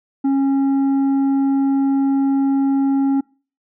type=tone with tanh clipping; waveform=sine; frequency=273.5 Hz; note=C#4; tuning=23 cents flat; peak=-15 dBFS; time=0.24-3.21 s; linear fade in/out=10 ms; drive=6 dB; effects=noise-tail reverb RT60 0.4 s tail -26 dB re dry